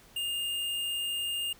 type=tone; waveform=square; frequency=2822 Hz; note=F7; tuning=17 cents sharp; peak=-31 dBFS; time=0.16-1.53 s; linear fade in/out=5 ms; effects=pink hiss -57 dBFS RMS until 1.59 s